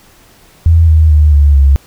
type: tone with pitch steps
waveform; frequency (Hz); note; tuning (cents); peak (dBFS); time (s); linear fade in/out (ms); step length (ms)
sine; 82.41 / 78.82 / 75.4 / 72.12 / 68.98; E2 / D#2 / D2 / D2 / C#2; 0 / +23 / +46 / -31 / -8; -3; 0.66-1.76; 0; 220
effects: pink hiss -44 dBFS RMS until 1.86 s

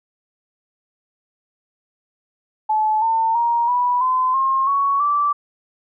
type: tone with pitch steps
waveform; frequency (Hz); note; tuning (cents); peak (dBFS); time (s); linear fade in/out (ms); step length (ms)
sine; 863 / 900.7 / 940 / 981.1 / 1023.9 / 1068.6 / 1115.3 / 1164; A5 / A5 / A#5 / B5 / C6 / C6 / C#6 / D6; -34 / +40 / +14 / -12 / -38 / +36 / +10 / -16; -15; 2.69-5.33; 10; 330
effects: none

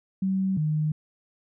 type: tone pair in turn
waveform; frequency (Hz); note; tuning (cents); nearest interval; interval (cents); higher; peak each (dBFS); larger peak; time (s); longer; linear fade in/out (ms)
sine; 190.9 / 153.42; G3 / D#3; -46 / -24; major third; 378; first; -22; neither; 0.22-0.57 / 0.57-0.92; neither; 5
effects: none

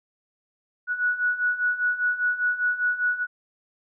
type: beating tone pair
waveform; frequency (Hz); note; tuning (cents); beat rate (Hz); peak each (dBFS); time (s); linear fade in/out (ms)
sine; 1466 / 1471; F#6 / F#6; -16 / -11; 5; -27 / -23; 0.87-3.27; 50
effects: none

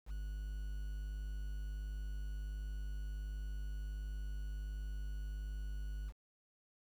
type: tone with quantisation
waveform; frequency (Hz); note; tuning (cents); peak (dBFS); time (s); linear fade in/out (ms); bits
triangle; 50.7; G#1; -41; -37; 0.06-6.13; 50; 10
effects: none

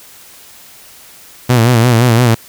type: tone with vibrato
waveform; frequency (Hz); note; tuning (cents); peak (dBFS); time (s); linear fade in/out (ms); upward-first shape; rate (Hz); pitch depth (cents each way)
sawtooth; 119; A#2; +36; -3; 1.49-2.35; 10; sine; 5.8; 100
effects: white hiss -39 dBFS RMS until 2.48 s

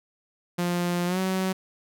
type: tone with pitch glide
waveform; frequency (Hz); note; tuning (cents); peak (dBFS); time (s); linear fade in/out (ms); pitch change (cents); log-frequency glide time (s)
sawtooth; 175.5 to 188.1; F3 to F#3; +9 to +29; -20; 0.58-1.53; 10; +120; 1.06-1.19
effects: none

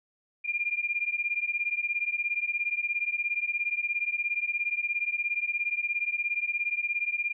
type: beating tone pair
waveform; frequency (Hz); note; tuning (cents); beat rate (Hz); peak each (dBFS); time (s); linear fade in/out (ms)
sine; 2397 / 2414; D7 / D7; +35 / +47; 17; -30; 0.44-7.33; 20
effects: none

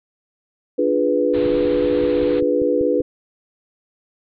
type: chord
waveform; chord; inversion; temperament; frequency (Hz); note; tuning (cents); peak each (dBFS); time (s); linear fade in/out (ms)
sine; D diminished seventh; none; equal; 293.7 / 349.2 / 415.3 / 493.9; D4 / F4 / Ab4 / Cb5; 0 / 0 / 0 / 0; -21 / -23 / -22 / -18; 0.78-3.02; 10
type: low-pass noise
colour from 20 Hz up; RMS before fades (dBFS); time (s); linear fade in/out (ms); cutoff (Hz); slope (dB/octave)
pink; -33; 1.33-2.41; 20; 4200; 96
type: click train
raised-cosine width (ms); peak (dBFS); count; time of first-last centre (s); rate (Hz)
5; -21; 9; 1.46-3.004; 5.18
effects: none

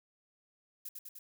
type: noise with echo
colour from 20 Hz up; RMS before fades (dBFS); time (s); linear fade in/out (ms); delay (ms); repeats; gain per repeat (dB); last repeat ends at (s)
violet; -43; 0.85-0.89; 5; 100; 3; -2; 1.19
effects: none

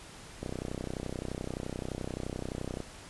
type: click train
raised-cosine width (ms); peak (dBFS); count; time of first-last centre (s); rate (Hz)
2; -22; 76; 0.43-2.803; 31.6
effects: pink hiss -49 dBFS RMS until 3.09 s + resampled to 24000 Hz

